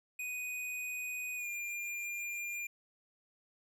square tone with pitch glide, 2489 to 2401 Hz, D#7 to D7, 0 to +38 cents, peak -38 dBFS, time 0.19-2.67 s, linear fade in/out 5 ms, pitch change -62 cents, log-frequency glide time 1.36-1.49 s, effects none

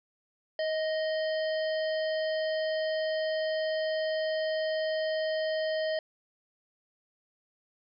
harmonic tone with a mistuned harmonic, 622.3 Hz, D#5, in tune, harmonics 1 / 3 / 5 / 7 / 8, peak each -28 / -38 / -42 / -45 / -46 dBFS, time 0.59-5.99 s, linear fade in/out 2 ms, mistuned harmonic 1, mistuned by +20 cents, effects none

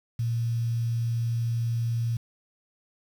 sine tone with quantisation, 116.54 Hz, A#2, in tune, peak -24 dBFS, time 0.19-2.17 s, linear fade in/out 5 ms, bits 8, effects none

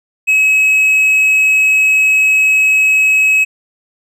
triangle tone, 2562 Hz, E7, 50 cents flat, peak -6 dBFS, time 0.27-3.45 s, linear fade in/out 20 ms, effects none

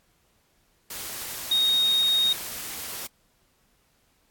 sine tone in noise, 3729 Hz, A#7, in tune, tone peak -19 dBFS, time 1.51-2.33 s, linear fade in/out 5 ms, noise white, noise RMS -35 dBFS, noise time 0.9-3.07 s, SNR +13 dB, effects pink hiss -66 dBFS RMS until 4.3 s + AAC 64 kbps

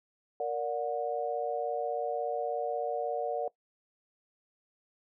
sine chord, Bb augmented, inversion none, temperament just, 466.2 / 582.7 / 728.4 Hz, Bb4 / D5 / F#5, 0 / -14 / -27 cents, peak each -34 dBFS, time 0.4-3.48 s, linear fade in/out 2 ms, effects noise-tail reverb RT60 0.1 s tail -20 dB re dry

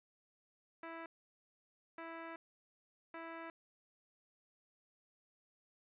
10% pulse tone bursts at uneven times, 329.6 Hz, E4, in tune, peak -37 dBFS, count 3, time 0.83-1.06 / 1.98-2.36 / 3.14-3.5 s, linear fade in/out 2 ms, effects resampled to 8000 Hz + 13-bit

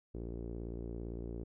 sawtooth tone with low-pass filter, 57.7 Hz, A#1, 17 cents flat, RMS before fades -42 dBFS, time 0.14-1.44 s, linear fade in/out 10 ms, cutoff 390 Hz, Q 3.2, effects none

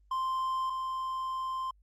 triangle tone pair in turn, 1045 / 1045 Hz, C6 / C6, -2 / -2 cents, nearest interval unison, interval 0 cents, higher neither, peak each -27 / -30 dBFS, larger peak first, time 0.11-0.7 / 0.7-1.71 s, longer second, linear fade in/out 5 ms, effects added 50 Hz sine -60 dBFS peak until 1.82 s + Opus 32 kbps

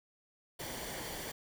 pink noise with comb filter, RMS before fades -42 dBFS, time 0.59-1.32 s, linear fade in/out 10 ms, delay 0.77 ms, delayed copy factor -0.5, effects none

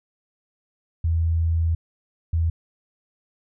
sine tone pair in turn, 82.41 / 82.41 Hz, E2 / E2, 0 / 0 cents, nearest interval unison, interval 0 cents, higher neither, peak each -18 dBFS, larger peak neither, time 1.04-1.75 / 2.33-2.5 s, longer first, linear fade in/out 5 ms, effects none

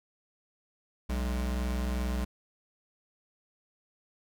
square tone pair together, 61.66 / 207.7 Hz, B1 / G#3, -2 / 0 cents, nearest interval octave + major sixth, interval 2102 cents, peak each -30 / -39 dBFS, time 1.09-2.25 s, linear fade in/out 10 ms, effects none

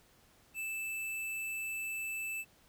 square tone, 2637 Hz, E7, in tune, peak -37 dBFS, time 0.54-2.45 s, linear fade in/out 50 ms, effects pink hiss -65 dBFS RMS until 2.68 s

